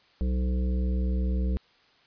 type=harmonic tone with a mistuned harmonic; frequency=62.8 Hz; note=B1; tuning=30 cents sharp; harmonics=1 / 3 / 5 / 7 / 8; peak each=-24 / -32 / -41 / -42 / -45 dBFS; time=0.21-1.57 s; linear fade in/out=0 ms; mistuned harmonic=8; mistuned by=+56 cents; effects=white hiss -61 dBFS RMS until 2.06 s + resampled to 11025 Hz